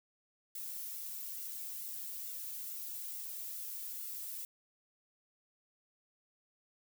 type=noise with flanger; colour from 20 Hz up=violet; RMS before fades=-43 dBFS; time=0.55-4.45 s; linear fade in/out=2 ms; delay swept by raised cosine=1.4 to 2.26 ms; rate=2.3 Hz; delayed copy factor=+0.6; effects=none